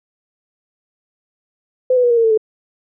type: tone with pitch steps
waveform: sine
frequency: 510 / 496.6 / 483.6 / 470.9 / 458.6 / 446.6 / 434.8 Hz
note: C5 / B4 / B4 / A#4 / A#4 / A4 / A4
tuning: -44 / +9 / -36 / +18 / -28 / +26 / -21 cents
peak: -10 dBFS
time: 1.9-2.376 s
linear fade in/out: 5 ms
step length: 68 ms
effects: none